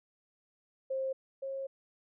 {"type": "tone pair in turn", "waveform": "sine", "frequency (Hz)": [531, 540.3], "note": ["C5", "C#5"], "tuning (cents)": [25, -44], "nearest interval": "unison", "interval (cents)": 31, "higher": "second", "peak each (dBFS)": [-31, -35], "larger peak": "first", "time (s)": [[0.9, 1.13], [1.42, 1.67]], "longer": "second", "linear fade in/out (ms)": 10, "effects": []}